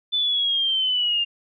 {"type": "linear sweep", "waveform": "sine", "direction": "down", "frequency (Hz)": [3520, 2794], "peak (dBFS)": -19, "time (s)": [0.12, 1.25], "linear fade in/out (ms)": 20, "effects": []}